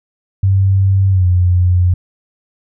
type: tone with pitch glide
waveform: sine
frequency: 96.7 to 89.7 Hz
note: G2 to F2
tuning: -23 to +47 cents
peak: -8 dBFS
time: 0.43-1.94 s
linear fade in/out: 5 ms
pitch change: -130 cents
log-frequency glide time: 1.1-1.26 s
effects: none